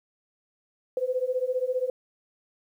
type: beating tone pair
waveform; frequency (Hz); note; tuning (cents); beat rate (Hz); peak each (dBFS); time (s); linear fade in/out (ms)
sine; 500 / 515; B4 / C5; +21 / -28; 15; -28 / -27; 0.97-1.9; 2
effects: 10-bit